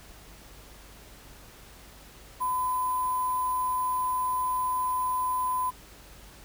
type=tone with sample-and-hold; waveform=sine; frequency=1010 Hz; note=B5; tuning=39 cents sharp; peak=-25 dBFS; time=2.4-5.71 s; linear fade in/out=20 ms; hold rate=11025 Hz; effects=added 50 Hz sine -52 dBFS peak until 6.44 s + pink hiss -51 dBFS RMS until 6.44 s